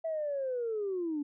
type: linear sweep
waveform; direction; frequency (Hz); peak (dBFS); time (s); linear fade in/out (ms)
sine; down; 659.3 to 281.8; -30; 0.04-1.23; 10
effects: tanh soft clip ceiling -26 dBFS